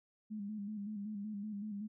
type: tone with vibrato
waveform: sine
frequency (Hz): 207.7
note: G#3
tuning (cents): 0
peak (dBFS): -39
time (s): 0.3-1.88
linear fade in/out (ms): 20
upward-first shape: square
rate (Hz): 5.3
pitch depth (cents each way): 54
effects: none